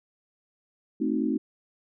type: chord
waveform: sine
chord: A diminished seventh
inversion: none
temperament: equal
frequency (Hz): 220 / 261.6 / 311.1 / 370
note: A3 / C4 / Eb4 / Gb4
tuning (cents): 0 / 0 / 0 / 0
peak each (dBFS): -29 / -28 / -28 / -34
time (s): 1-1.38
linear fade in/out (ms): 10
effects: none